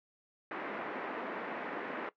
pink band-pass noise, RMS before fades -40 dBFS, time 0.51-2.09 s, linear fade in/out 2 ms, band 260 to 2100 Hz, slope 24 dB/octave, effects noise-tail reverb RT60 0.1 s tail -17 dB re dry

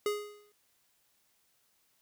square tone with exponential decay, 415.3 Hz, G#4, in tune, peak -27 dBFS, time 0.06-0.52 s, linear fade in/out 2 ms, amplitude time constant 99 ms, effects white hiss -72 dBFS RMS until 2.01 s

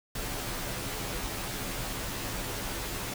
pink noise with comb filter, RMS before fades -35 dBFS, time 0.15-3.14 s, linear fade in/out 5 ms, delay 13 ms, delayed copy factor -0.95, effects none

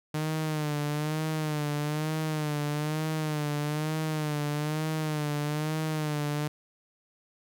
sawtooth tone with vibrato, 152.1 Hz, D#3, 39 cents flat, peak -24 dBFS, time 0.14-6.48 s, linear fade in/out 5 ms, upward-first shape sine, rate 1.1 Hz, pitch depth 58 cents each way, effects none

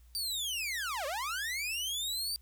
sawtooth linear two-way sweep, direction down then up, 4699 to 522 to 4699 Hz, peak -30 dBFS, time 0.15-2.36 s, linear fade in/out 0 ms, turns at 1.06 s, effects added 60 Hz sine -55 dBFS peak until 2.41 s + white hiss -70 dBFS RMS until 2.41 s

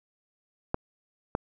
clicks, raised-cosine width 1 ms, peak -12 dBFS, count 2, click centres 0.744 / 1.351 s, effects none

